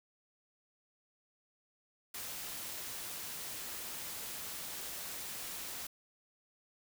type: noise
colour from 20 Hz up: white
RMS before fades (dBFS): -43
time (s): 2.14-5.87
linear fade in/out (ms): 5
effects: none